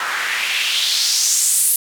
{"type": "noise with band-pass filter sweep", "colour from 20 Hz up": "white", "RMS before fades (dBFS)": -18, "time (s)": [0, 1.76], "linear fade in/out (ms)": 2, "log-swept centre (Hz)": [1300, 11000], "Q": 2.7, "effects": []}